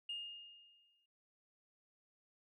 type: tone with exponential decay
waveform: sine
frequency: 2835 Hz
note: F7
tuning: 25 cents sharp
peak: -38 dBFS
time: 0.09-1.06 s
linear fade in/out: 5 ms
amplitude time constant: 210 ms
effects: tanh soft clip ceiling -35 dBFS